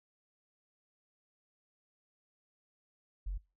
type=tone; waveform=sine; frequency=46.25 Hz; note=F#1; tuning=in tune; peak=-33 dBFS; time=3.26-3.38 s; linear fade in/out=10 ms; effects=noise-tail reverb RT60 0.3 s tail -24 dB re dry + tanh soft clip ceiling -30 dBFS